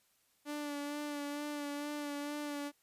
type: tone with vibrato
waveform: sawtooth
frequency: 291.5 Hz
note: D4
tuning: 13 cents flat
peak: -34 dBFS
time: 0.45-2.72 s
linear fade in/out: 50 ms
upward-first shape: sine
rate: 2.2 Hz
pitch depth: 26 cents each way
effects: white hiss -73 dBFS RMS until 2.82 s + resampled to 32000 Hz